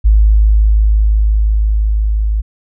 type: tone with level ramp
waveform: sine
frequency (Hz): 52.9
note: G#1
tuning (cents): +33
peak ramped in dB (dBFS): -4 to -11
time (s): 0.04-2.42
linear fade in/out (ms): 20
effects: none